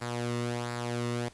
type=tone with flanger; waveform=sawtooth; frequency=120 Hz; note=B2; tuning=49 cents flat; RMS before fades=-33 dBFS; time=0.01-1.29 s; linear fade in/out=10 ms; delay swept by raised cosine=0.32 to 1.27 ms; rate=1.4 Hz; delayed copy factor=-0.55; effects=pink hiss -57 dBFS RMS until 1.33 s + resampled to 24000 Hz